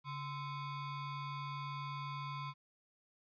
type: ring-modulated tone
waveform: square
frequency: 587.3 Hz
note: D5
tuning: in tune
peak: -38 dBFS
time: 0.04-2.54 s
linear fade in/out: 50 ms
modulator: 446 Hz
effects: resampled to 11025 Hz + 13-bit

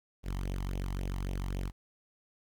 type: tone with flanger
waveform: sawtooth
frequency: 46.66 Hz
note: F#1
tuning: 15 cents sharp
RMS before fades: -35 dBFS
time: 0.23-1.72 s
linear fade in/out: 50 ms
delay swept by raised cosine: 0.32 to 1.03 ms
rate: 3.7 Hz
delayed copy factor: +0.7
effects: 11-bit

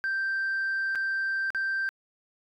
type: tone with dropouts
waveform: sine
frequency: 1568 Hz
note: G6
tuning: in tune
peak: -24 dBFS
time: 0.04-1.89 s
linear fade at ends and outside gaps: 0 ms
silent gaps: 0.951-0.956 / 1.504-1.548 s
effects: tanh soft clip ceiling -24 dBFS

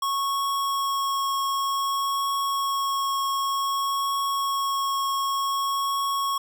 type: tone with vibrato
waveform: square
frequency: 1100 Hz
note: C#6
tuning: 14 cents flat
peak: -24 dBFS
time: 0.02-6.38 s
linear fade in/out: 5 ms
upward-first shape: triangle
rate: 0.54 Hz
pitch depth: 9 cents each way
effects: none

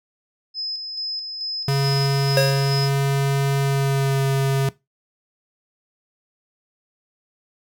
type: tone with tremolo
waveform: sine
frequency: 5100 Hz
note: D#8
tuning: 42 cents sharp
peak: -24 dBFS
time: 0.54-2.9 s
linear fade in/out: 50 ms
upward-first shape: square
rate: 2.3 Hz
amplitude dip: 40%
type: tone with pitch glide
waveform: square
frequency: 138.4 to 136.26 Hz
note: C#3 to C#3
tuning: -2 to -29 cents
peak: -18 dBFS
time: 1.68-4.69 s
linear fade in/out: 2 ms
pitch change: -27 cents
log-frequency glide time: 3.6-4.24 s
type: tone with exponential decay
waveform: square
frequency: 542 Hz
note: C#5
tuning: 39 cents flat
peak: -14 dBFS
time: 2.37-2.88 s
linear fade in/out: 1 ms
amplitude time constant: 110 ms
effects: noise-tail reverb RT60 0.2 s tail -19 dB re dry

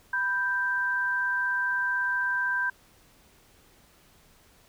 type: tone pair together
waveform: sine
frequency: 988.4 / 1569 Hz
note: B5 / G6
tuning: +1 / +1 cents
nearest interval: minor sixth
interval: 800 cents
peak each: -32 / -25 dBFS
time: 0.13-2.7 s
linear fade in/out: 5 ms
effects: pink hiss -59 dBFS RMS until 4.68 s

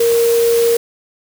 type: tone in noise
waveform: sine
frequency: 466.2 Hz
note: A#4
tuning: in tune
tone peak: -10 dBFS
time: 0-0.77 s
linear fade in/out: 5 ms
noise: white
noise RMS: -24 dBFS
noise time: 0-0.77 s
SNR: +11 dB
effects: none

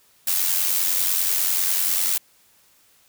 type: noise with amplitude modulation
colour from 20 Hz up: blue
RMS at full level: -19 dBFS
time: 0.27-2.18 s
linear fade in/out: 5 ms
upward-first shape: sine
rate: 90.1 Hz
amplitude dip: 55%
effects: white hiss -58 dBFS RMS until 3.08 s

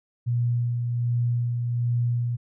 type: tone with tremolo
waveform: sine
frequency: 120 Hz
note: B2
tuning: 49 cents flat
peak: -20 dBFS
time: 0.26-2.37 s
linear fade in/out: 20 ms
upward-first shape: sine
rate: 1.3 Hz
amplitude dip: 35%
effects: none

